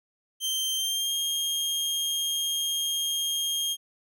sawtooth tone with pitch glide, 3136 to 3228 Hz, G7 to G#7, 0 to -50 cents, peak -23 dBFS, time 0.4-3.77 s, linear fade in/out 50 ms, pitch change +50 cents, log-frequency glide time 0.75-1.14 s, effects none

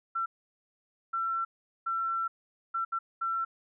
sine tone bursts at uneven times, 1348 Hz, E6, 38 cents sharp, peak -28 dBFS, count 6, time 0.15-0.26 / 1.13-1.45 / 1.86-2.28 / 2.74-2.85 / 2.92-2.99 / 3.21-3.45 s, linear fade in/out 10 ms, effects none

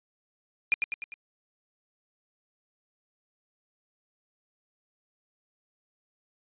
sine tone with echo, 2424 Hz, D#7, 46 cents flat, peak -19 dBFS, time 0.72-0.74 s, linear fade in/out 0 ms, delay 100 ms, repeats 4, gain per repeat -5 dB, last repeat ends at 1.14 s, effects resampled to 8000 Hz

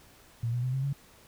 sine tone with pitch steps, 116.54 / 121.91 / 127.53 / 133.41 / 139.55 Hz, A#2 / B2 / C3 / C3 / C#3, 0 / -22 / -44 / +34 / +12 cents, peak -27 dBFS, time 0.43-0.93 s, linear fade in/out 5 ms, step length 100 ms, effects pink hiss -57 dBFS RMS until 1.27 s

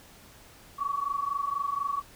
sine tone pair together, 1116 / 1140.1 Hz, C#6 / C#6, +11 / +48 cents, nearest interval unison, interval 37 cents, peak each -31 / -30 dBFS, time 0.78-2.02 s, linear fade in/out 20 ms, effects pink hiss -53 dBFS RMS until 2.15 s

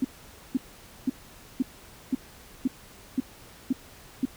sine tone bursts, 259.8 Hz, C4, 12 cents flat, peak -20 dBFS, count 9, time 0.02-4.254 s, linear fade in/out 5 ms, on 26 ms, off 500 ms, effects pink hiss -50 dBFS RMS until 4.36 s

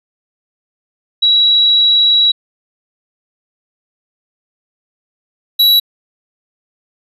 sine / square tone pair in turn, 3891 / 3914 Hz, B7 / B7, -27 / -16 cents, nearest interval unison, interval 11 cents, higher second, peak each -7 dBFS, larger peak neither, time 1.22-2.32 / 5.59-5.8 s, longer first, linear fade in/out 10 ms, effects resampled to 32000 Hz

